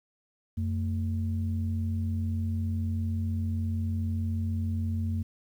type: tone pair together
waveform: sine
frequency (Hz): 90.4 / 224.6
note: F#2 / A3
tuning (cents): -40 / +36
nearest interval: octave + major third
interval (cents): 1576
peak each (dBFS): -27 / -33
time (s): 0.57-5.23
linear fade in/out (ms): 10
effects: tanh soft clip ceiling -19 dBFS + 10-bit